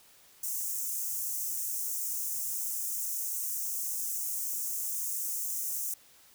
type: high-pass noise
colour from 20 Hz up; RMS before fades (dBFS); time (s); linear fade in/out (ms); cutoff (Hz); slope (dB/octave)
white; -34; 0.43-5.94; 5; 6000; 48
effects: white hiss -59 dBFS RMS until 6.34 s